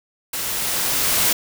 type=noise with level ramp; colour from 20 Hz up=white; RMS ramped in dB=-26 to -17 dBFS; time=0.33-1.33 s; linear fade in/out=5 ms; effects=none